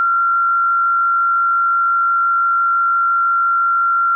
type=tone with frequency modulation; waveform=sine; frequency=1373 Hz; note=F6; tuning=30 cents flat; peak=-12 dBFS; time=0-4.15 s; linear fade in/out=0 ms; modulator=86.2 Hz; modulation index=0.32; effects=none